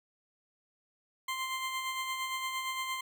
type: tone with tremolo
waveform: 20% pulse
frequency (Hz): 1046.5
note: C6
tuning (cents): 0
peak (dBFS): -27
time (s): 1.28-3.01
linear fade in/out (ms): 5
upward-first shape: sine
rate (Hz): 8.7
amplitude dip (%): 40
effects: none